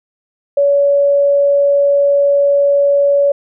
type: tone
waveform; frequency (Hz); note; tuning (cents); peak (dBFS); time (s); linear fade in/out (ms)
sine; 566; C#5; +36; -8; 0.57-3.32; 5
effects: none